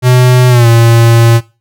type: tone with pitch glide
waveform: square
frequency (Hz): 125.7 to 115.94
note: B2 to A#2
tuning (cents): +31 to -9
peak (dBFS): -4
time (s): 0.02-1.41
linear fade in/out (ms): 50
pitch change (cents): -140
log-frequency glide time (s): 0.49-0.67
effects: noise-tail reverb RT60 0.3 s tail -19 dB re dry